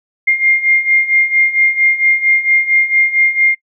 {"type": "beating tone pair", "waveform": "sine", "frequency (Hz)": [2114, 2118.4], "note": ["C7", "C7"], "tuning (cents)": [17, 21], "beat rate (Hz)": 4.4, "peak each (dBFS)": [-15, -11], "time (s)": [0.27, 3.55], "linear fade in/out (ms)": 10, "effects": ["noise-tail reverb RT60 0.1 s tail -22 dB re dry"]}